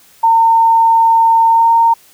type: tone with pitch glide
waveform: sine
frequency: 910 to 920 Hz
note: A#5 to A#5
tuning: -42 to -23 cents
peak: -6 dBFS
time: 0.23-1.94 s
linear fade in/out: 10 ms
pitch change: +19 cents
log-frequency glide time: 1.49-1.7 s
effects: white hiss -46 dBFS RMS until 2.13 s